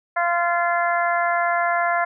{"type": "harmonic tone", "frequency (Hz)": 345.3, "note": "F4", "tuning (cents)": -20, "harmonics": [2, 3, 4, 5, 6], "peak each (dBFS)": [-21, -25, -25, -26, -30], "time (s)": [0.16, 2.05], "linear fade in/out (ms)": 10, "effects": []}